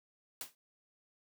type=noise with exponential decay; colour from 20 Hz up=white; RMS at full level=-38 dBFS; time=0.41-0.55 s; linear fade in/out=1 ms; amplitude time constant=29 ms; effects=high-pass 150 Hz 12 dB/octave